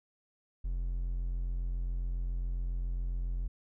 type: tone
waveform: triangle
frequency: 43.65 Hz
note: F1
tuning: in tune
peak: -29 dBFS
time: 0.64-3.48 s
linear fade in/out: 10 ms
effects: none